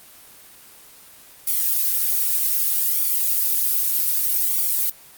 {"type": "noise with flanger", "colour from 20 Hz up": "violet", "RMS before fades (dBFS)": -20, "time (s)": [1.47, 4.9], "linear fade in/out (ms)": 5, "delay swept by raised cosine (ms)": [0.87, 2.67], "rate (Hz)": 0.64, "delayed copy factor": 0.7, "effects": ["white hiss -46 dBFS RMS until 5.17 s", "Opus 24 kbps"]}